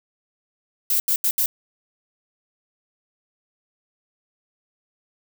violet noise bursts at uneven times, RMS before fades -20 dBFS, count 4, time 0.9-1 / 1.08-1.16 / 1.24-1.31 / 1.38-1.46 s, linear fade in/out 2 ms, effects none

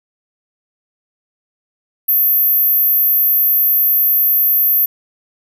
sine tone, 13430 Hz, G#9, 18 cents sharp, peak -10 dBFS, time 2.08-4.86 s, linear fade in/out 10 ms, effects none

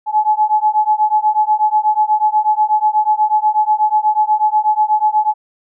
sine beating tone pair, 850 / 858.2 Hz, G#5 / A5, +40 / -43 cents, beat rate 8.2 Hz, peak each -14 dBFS, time 0.06-5.34 s, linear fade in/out 50 ms, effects none

